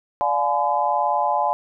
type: chord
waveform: sine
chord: D diminished seventh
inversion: none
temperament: just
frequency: 587.3 / 704.8 / 845.8 / 1014.9 Hz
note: D5 / F5 / Ab5 / Cb6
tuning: 0 / +16 / +31 / +47 cents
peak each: -26 / -24 / -21 / -24 dBFS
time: 0.21-1.53 s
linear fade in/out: 0 ms
effects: none